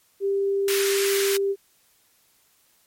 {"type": "tone", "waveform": "sine", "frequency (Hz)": 395.3, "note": "G4", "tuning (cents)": 15, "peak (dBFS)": -20, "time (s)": [0.2, 1.56], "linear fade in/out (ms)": 50}
{"type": "high-pass noise", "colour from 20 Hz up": "pink", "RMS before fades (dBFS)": -27, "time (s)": [0.68, 1.37], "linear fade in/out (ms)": 2, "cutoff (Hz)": 1400, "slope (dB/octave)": 24}
{"effects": ["white hiss -62 dBFS RMS until 2.86 s", "MP3 64 kbps"]}